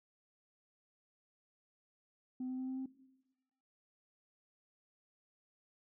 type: tone with pitch steps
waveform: sine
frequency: 255.3 / 257.2 / 259.2 / 261.1 / 263.1 Hz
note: C4 / C4 / C4 / C4 / C4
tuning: -42 / -30 / -16 / -3 / +10 cents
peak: -36 dBFS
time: 2.4-2.86 s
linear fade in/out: 5 ms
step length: 92 ms
effects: noise-tail reverb RT60 1.0 s tail -18 dB re dry + tanh soft clip ceiling -35 dBFS